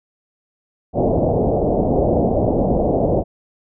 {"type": "low-pass noise", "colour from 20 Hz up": "white", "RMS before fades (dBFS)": -17, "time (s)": [0.93, 3.24], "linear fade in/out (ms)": 50, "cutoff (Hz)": 700, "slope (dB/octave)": 48, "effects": []}